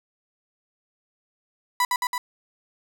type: tone with echo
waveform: 35% pulse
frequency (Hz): 987.8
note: B5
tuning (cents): 0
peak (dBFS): -17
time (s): 1.8-1.85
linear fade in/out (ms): 2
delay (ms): 110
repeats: 3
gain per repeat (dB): -2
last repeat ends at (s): 2.18
effects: none